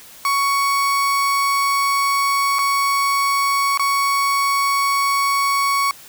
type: tone with dropouts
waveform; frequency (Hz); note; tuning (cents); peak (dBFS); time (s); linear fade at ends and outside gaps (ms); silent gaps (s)
35% pulse; 1115; C#6; +10; -14; 0.25-5.91; 1; 2.586-2.59 / 3.775-3.795
effects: white hiss -42 dBFS RMS until 6.08 s